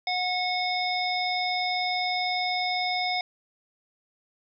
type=harmonic tone; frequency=729 Hz; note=F#5; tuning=26 cents flat; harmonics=1 / 3 / 5 / 7; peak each=-28 / -30 / -33 / -32 dBFS; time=0.07-3.21 s; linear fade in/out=2 ms; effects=none